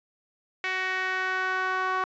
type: tone with band-pass filter sweep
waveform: sawtooth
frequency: 373.9 Hz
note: F#4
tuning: 18 cents sharp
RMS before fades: -28 dBFS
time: 0.64-2.04 s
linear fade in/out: 0 ms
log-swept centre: 2100 to 1200 Hz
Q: 3
effects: resampled to 16000 Hz